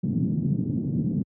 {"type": "band-pass noise", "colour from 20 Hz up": "pink", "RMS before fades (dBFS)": -25, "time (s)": [0.03, 1.23], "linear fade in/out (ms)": 10, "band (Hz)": [130, 240], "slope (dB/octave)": 24, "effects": ["high-pass 80 Hz 12 dB/octave"]}